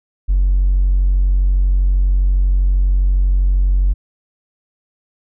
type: tone with hard clipping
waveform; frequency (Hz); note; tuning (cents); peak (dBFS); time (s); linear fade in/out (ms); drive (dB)
sine; 46.25; F#1; 0; -11; 0.28-3.94; 20; 1
effects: none